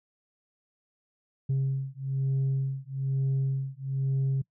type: beating tone pair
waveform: sine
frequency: 134.4 / 135.5 Hz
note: C3 / C#3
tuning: +47 / -39 cents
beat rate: 1.1 Hz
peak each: -27 dBFS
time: 1.49-4.42 s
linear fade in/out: 10 ms
effects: noise-tail reverb RT60 0.1 s tail -23 dB re dry + tanh soft clip ceiling -22 dBFS